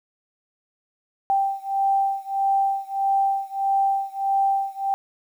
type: beating tone pair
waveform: sine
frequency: 784 / 785.6 Hz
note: G5 / G5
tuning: 0 / +4 cents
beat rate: 1.6 Hz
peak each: -22 / -23 dBFS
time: 1.3-4.94 s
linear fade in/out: 0 ms
effects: 9-bit